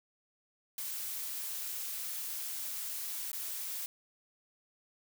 blue noise with dropouts, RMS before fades -39 dBFS, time 0.78-3.86 s, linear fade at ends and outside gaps 1 ms, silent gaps 3.317-3.33 s, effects none

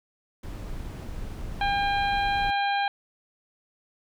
brown noise, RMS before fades -35 dBFS, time 0.43-2.51 s, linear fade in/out 5 ms
harmonic tone, 803 Hz, G5, 41 cents sharp, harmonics 1 / 2 / 3 / 4 / 5, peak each -24 / -30 / -34 / -36 / -38 dBFS, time 1.61-2.88 s, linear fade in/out 2 ms
effects none

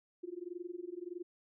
sine tone with amplitude modulation, 352.4 Hz, F4, 16 cents sharp, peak -37 dBFS, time 0.23-1.23 s, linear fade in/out 10 ms, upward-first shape sine, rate 21.6 Hz, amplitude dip 95%, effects none

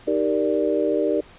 sine chord, Eb major seventh, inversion none, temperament equal, 311.1 / 392 / 466.2 / 587.3 Hz, Eb4 / G4 / Bb4 / D5, 0 / 0 / 0 / 0 cents, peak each -24 dBFS, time 0.07-1.21 s, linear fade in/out 10 ms, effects pink hiss -48 dBFS RMS until 1.38 s + resampled to 8000 Hz

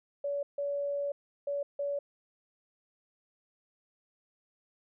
sine tone bursts at uneven times, 569 Hz, C#5, 45 cents sharp, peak -30 dBFS, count 4, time 0.24-0.43 / 0.58-1.12 / 1.47-1.63 / 1.79-1.99 s, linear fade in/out 5 ms, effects none

